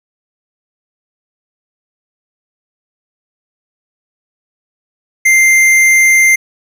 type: tone with tanh clipping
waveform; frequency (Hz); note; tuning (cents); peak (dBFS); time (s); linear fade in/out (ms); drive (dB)
sine; 2093; C7; 0; -7; 5.25-6.36; 10; 15
effects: none